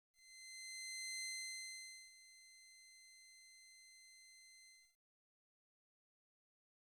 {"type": "tone with ADSR envelope", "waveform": "15% pulse", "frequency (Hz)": 2067, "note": "C7", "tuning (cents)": -22, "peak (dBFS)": -37, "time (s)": [0.13, 4.97], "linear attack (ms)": 1100, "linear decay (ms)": 880, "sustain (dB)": -18, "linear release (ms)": 290, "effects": ["low-pass 12000 Hz 12 dB/octave", "13-bit"]}